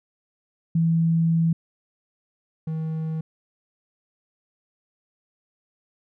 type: tone pair in turn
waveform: sine / triangle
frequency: 164.81 / 159.12 Hz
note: E3 / D#3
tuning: 0 / +39 cents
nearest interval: minor second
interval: 61 cents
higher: first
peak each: -17 / -23 dBFS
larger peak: first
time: 0.75-1.53 / 2.67-3.21 s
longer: first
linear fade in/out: 5 ms
effects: none